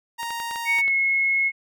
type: tone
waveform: sawtooth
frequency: 932.3 Hz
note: A#5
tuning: in tune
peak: -24 dBFS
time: 0.18-0.82 s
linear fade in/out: 20 ms
type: clicks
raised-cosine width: 0.3 ms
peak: -21 dBFS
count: 7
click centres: 0.231 / 0.306 / 0.401 / 0.511 / 0.559 / 0.787 / 0.88 s
type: tone with pitch glide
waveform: sine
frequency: 2222 to 2174 Hz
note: C#7 to C#7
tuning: +4 to -34 cents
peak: -18 dBFS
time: 0.65-1.52 s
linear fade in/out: 50 ms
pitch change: -38 cents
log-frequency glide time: 0.78-0.94 s
effects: none